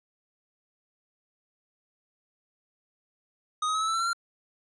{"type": "tone with pitch steps", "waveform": "square", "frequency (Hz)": [1244.5, 1263.3, 1282.4, 1301.9, 1321.6, 1341.5, 1361.8, 1382.5], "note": ["D#6", "D#6", "E6", "E6", "E6", "E6", "F6", "F6"], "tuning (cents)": [0, 26, -48, -22, 4, 30, -44, -18], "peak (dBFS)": -26, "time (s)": [3.62, 4.132], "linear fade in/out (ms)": 5, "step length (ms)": 64, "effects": ["resampled to 22050 Hz"]}